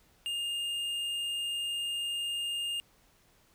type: tone with tanh clipping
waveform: sine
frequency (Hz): 2822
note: F7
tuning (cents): +17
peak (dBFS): -33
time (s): 0.26-2.8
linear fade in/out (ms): 0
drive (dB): 10
effects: pink hiss -65 dBFS RMS until 3.54 s